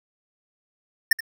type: tone with echo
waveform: square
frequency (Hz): 1804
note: A6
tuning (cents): +43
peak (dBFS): -14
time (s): 1.11-1.13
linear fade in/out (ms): 5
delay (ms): 76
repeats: 1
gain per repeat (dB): -14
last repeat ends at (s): 1.206
effects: none